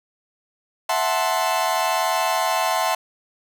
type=chord; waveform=40% pulse; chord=F# half-diminished seventh; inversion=third; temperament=equal; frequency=659.3 / 740 / 880 / 1046.5 Hz; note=E5 / F#5 / A5 / C6; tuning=0 / 0 / 0 / 0 cents; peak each=-24 dBFS; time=0.89-2.95 s; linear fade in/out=5 ms; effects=none